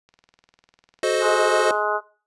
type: click train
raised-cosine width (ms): 0.2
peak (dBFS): -35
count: 24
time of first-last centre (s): 0.09-1.24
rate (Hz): 20
type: chord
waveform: square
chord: F# diminished seventh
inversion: none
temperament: equal with one note detuned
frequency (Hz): 370 / 434.9 / 523.3 / 622.3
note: F#4 / A4 / C5 / Eb5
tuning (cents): 0 / -20 / 0 / 0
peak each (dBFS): -25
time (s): 1.03-1.71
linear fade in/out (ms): 2
type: harmonic tone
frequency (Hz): 210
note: G#3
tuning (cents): +19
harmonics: 2 / 3 / 4 / 5 / 6 / 7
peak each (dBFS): -27 / -27 / -27 / -27 / -27 / -27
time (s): 1.2-2.01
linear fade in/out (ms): 50
effects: noise-tail reverb RT60 0.4 s tail -19 dB re dry + resampled to 24000 Hz